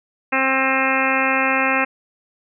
harmonic tone with a mistuned harmonic, 265.2 Hz, C4, 23 cents sharp, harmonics 1 / 2 / 3 / 4 / 5 / 6 / 7 / 8 / 9 / 10, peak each -25 / -25 / -25 / -25 / -25 / -25 / -25 / -25 / -25 / -25 dBFS, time 0.32-1.85 s, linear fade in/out 10 ms, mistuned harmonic 9, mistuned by +30 cents, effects none

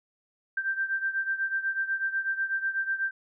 sine beating tone pair, 1568 / 1576.1 Hz, G6 / G6, 0 / +9 cents, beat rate 8.1 Hz, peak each -28 / -32 dBFS, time 0.57-3.11 s, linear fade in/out 5 ms, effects none

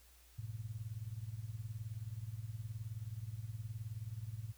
sine tone with tremolo, 110 Hz, A2, in tune, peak -37 dBFS, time 0.38-4.53 s, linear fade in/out 10 ms, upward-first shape triangle, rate 19 Hz, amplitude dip 95%, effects added 60 Hz sine -63 dBFS peak until 4.57 s + white hiss -66 dBFS RMS until 4.57 s

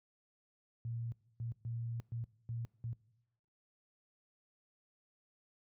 sine tone bursts at uneven times, 116.54 Hz, A#2, in tune, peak -37 dBFS, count 6, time 0.85-1.12 / 1.4-1.52 / 1.65-2 / 2.12-2.24 / 2.49-2.65 / 2.84-2.93 s, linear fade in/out 0 ms, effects noise-tail reverb RT60 1.0 s tail -22 dB re dry + high-pass 60 Hz 12 dB/octave

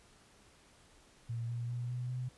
sine tone with pitch steps, 116.54 / 118.85 / 121.21 / 123.61 / 126.06 Hz, A#2 / A#2 / B2 / B2 / B2, 0 / +34 / -32 / +2 / +36 cents, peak -35 dBFS, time 1.29-2.29 s, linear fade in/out 10 ms, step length 200 ms, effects pink hiss -63 dBFS RMS until 2.37 s + resampled to 24000 Hz

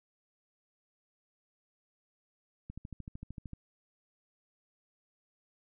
click train, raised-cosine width 5 ms, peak -30 dBFS, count 12, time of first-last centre 2.7-3.533 s, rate 13.2 Hz, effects none

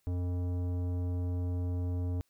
sine tone with tanh clipping, 89 Hz, F2, 33 cents sharp, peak -32 dBFS, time 0.07-2.21 s, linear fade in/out 0 ms, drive 14 dB, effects white hiss -75 dBFS RMS until 2.29 s

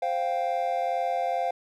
triangle chord, C suspended fourth, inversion none, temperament equal with one note detuned, 523.3 / 701.7 / 784 Hz, C5 / F5 / G5, 0 / +8 / 0 cents, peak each -29 / -25 / -29 dBFS, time 0.02-1.51 s, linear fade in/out 5 ms, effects none

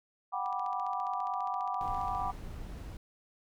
sine chord, G major seventh, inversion third, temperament just, 735 / 784 / 980 / 1176 Hz, F#5 / G5 / B5 / D6, -12 / 0 / -14 / +2 cents, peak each -37 dBFS, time 0.32-2.32 s, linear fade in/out 20 ms
click train, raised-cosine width 0.2 ms, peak -36 dBFS, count 26, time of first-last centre 0.46-2.149 s, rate 14.8 Hz
brown noise, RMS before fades -42 dBFS, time 1.81-2.97 s, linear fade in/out 2 ms
effects none

